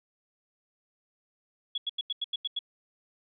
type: tone bursts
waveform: sine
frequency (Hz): 3365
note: G#7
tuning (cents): +22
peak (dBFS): -28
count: 8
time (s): 1.75-2.591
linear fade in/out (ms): 5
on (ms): 29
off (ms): 87
effects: none